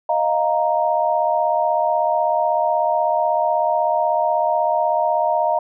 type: chord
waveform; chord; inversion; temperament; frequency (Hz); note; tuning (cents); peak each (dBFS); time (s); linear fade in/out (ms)
sine; Eb suspended second; none; equal; 622.3 / 698.5 / 932.3; Eb5 / F5 / Bb5; 0 / 0 / 0; -20; 0.09-5.59; 5
effects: none